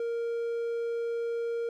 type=tone; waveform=triangle; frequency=466.2 Hz; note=A#4; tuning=in tune; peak=-27 dBFS; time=0-1.69 s; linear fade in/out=2 ms; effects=none